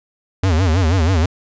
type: tone with vibrato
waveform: square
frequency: 86.8 Hz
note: F2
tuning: 10 cents flat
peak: -13 dBFS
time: 0.43-1.26 s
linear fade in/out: 5 ms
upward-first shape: sine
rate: 6.2 Hz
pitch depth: 200 cents each way
effects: resampled to 16000 Hz